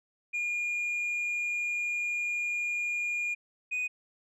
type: tone pair in turn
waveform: sine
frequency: 2424 / 2486 Hz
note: D#7 / D#7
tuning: -46 / -2 cents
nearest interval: unison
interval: 44 cents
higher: second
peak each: -26 dBFS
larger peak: neither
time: 0.33-3.35 / 3.71-3.88 s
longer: first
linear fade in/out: 20 ms
effects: tanh soft clip ceiling -28 dBFS